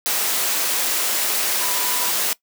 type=tone in noise; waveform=sine; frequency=986 Hz; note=B5; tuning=3 cents flat; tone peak=-31 dBFS; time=1.61-2.1 s; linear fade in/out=0 ms; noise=white; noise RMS=-21 dBFS; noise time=0.06-2.33 s; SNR=-13 dB; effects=noise-tail reverb RT60 0.1 s tail -20 dB re dry + high-pass 300 Hz 12 dB/octave